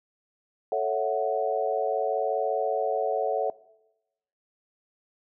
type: chord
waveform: sine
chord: F# minor seventh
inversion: first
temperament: equal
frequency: 440 / 554.4 / 659.3 / 740 Hz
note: A4 / C#5 / E5 / F#5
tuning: 0 / 0 / 0 / 0 cents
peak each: -29 dBFS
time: 0.72-3.5 s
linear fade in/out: 2 ms
effects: noise-tail reverb RT60 0.9 s tail -20 dB re dry